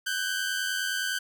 sawtooth tone pair together, 1508.3 / 1598 Hz, F#6 / G6, +33 / +33 cents, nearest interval minor second, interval 100 cents, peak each -26 / -28 dBFS, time 0.06-1.19 s, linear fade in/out 10 ms, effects none

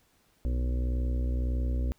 harmonic tone, 61.74 Hz, B1, in tune, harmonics 1 / 2 / 4 / 5 / 6 / 7 / 8 / 9, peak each -26 / -39 / -39 / -45 / -50 / -52 / -49 / -49 dBFS, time 0.45-1.92 s, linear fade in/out 0 ms, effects pink hiss -67 dBFS RMS until 1.98 s

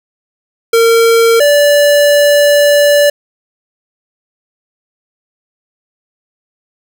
square tone pair in turn, 458.9 / 580.9 Hz, A#4 / D5, -27 / -19 cents, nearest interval major third, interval 408 cents, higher second, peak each -6 dBFS, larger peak neither, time 0.73-1.4 / 1.4-3.1 s, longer second, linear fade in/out 5 ms, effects none

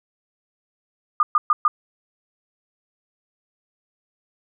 sine tone bursts, 1216 Hz, D#6, 40 cents flat, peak -13 dBFS, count 4, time 1.2-1.68 s, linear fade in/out 2 ms, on 30 ms, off 120 ms, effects none

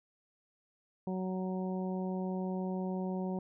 harmonic tone, 186.1 Hz, F#3, 10 cents sharp, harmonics 1 / 2 / 3 / 4 / 5, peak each -34 / -40 / -44 / -46 / -48 dBFS, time 1.07-3.39 s, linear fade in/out 2 ms, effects none

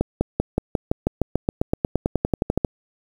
accelerating click train, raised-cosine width 2 ms, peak -5 dBFS, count 22, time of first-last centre 0.01-2.648 s, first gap 200 ms, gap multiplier 0.95, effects 7-bit

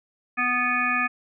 harmonic tone, 246.9 Hz, B3, in tune, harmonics 1 / 3 / 5 / 7 / 9 / 10, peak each -32 / -33 / -26 / -26 / -31 / -26 dBFS, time 0.37-1.08 s, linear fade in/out 20 ms, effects none

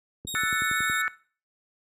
click train, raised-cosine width 3 ms, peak -25 dBFS, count 8, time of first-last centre 0.25-0.898 s, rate 10.8 Hz
20% pulse tone with vibrato, 3729 Hz, A#7, in tune, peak -26 dBFS, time 0.27-1.02 s, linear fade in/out 5 ms, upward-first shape triangle, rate 8.4 Hz, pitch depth 23 cents each way
sine chord, F# minor seventh, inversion third, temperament equal, 1318.5 / 1480 / 1760 / 2217 Hz, E6 / F#6 / A6 / C#7, 0 / 0 / 0 / 0 cents, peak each -31 / -29 / -29 / -31 dBFS, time 0.35-1.08 s, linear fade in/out 0 ms
effects noise-tail reverb RT60 0.4 s tail -18 dB re dry + high-pass 60 Hz 12 dB/octave

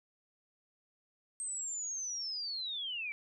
sine linear sweep, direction down, 8372 to 2271 Hz, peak -36 dBFS, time 1.4-3.12 s, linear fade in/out 0 ms, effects none

